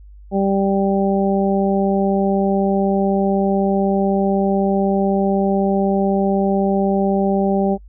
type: harmonic tone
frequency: 196 Hz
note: G3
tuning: in tune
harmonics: 1 / 2 / 3 / 4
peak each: -17 / -20 / -22 / -23 dBFS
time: 0.31-7.78 s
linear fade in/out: 50 ms
effects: noise-tail reverb RT60 0.1 s tail -26 dB re dry + added 50 Hz sine -38 dBFS peak until 7.88 s